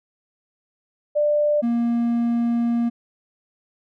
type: tone pair in turn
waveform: sine / triangle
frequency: 593 / 235.3 Hz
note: D5 / A#3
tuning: +17 / +16 cents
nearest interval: octave + major third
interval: 1601 cents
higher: first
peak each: -16 dBFS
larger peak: neither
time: 1.15-1.62 / 1.62-2.9 s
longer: second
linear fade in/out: 20 ms
effects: none